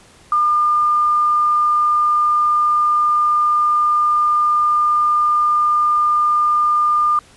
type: tone with quantisation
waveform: sine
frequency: 1205 Hz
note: D6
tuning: 44 cents sharp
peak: -12 dBFS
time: 0.32-7.19 s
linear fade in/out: 2 ms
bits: 7
effects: pink hiss -47 dBFS RMS until 7.36 s + resampled to 24000 Hz